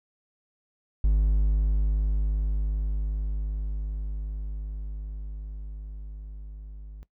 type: tone with level ramp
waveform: triangle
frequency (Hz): 51.3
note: G#1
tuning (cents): -21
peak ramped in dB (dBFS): -16 to -37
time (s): 1.04-7.03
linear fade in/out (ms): 0
effects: noise-tail reverb RT60 0.1 s tail -18 dB re dry